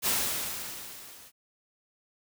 white noise with level ramp, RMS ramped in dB -25 to -52 dBFS, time 0.02-1.32 s, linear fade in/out 50 ms, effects none

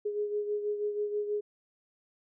sine beating tone pair, 415.3 / 421.5 Hz, G#4 / G#4, 0 / +26 cents, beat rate 6.2 Hz, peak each -30 / -38 dBFS, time 0.05-1.41 s, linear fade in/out 10 ms, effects none

